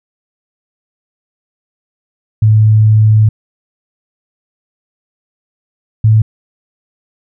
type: tone pair in turn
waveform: sine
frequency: 108.3 / 109.43 Hz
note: A2 / A2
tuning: -27 / -9 cents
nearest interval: unison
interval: 18 cents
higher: second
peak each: -4 dBFS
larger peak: neither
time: 2.42-3.29 / 6.04-6.22 s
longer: first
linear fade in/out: 5 ms
effects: none